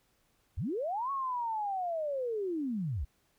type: linear two-way sweep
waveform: sine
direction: up then down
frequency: 53.4 to 1118 to 53.4 Hz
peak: -31 dBFS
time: 0.57-3.05 s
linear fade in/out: 10 ms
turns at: 1.11 s
effects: pink hiss -72 dBFS RMS until 3.38 s